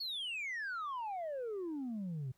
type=exponential sweep; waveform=sine; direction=down; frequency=4480 to 123.6 Hz; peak=-35 dBFS; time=0-2.32 s; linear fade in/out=10 ms; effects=tanh soft clip ceiling -36 dBFS + pink hiss -75 dBFS RMS until 2.37 s